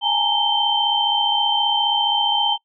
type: tone cluster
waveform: sine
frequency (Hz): 823 / 858 / 922 / 3114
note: G#5 / A5 / A#5 / G7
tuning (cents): -16 / -44 / -19 / -12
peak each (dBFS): -23 / -26 / -24 / -18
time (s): 0.01-2.58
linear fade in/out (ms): 50
effects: noise-tail reverb RT60 0.1 s tail -23 dB re dry